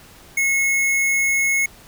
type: tone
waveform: square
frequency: 2179 Hz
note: C#7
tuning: 30 cents flat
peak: -17 dBFS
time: 0.37-1.66 s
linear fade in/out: 5 ms
effects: pink hiss -46 dBFS RMS until 1.87 s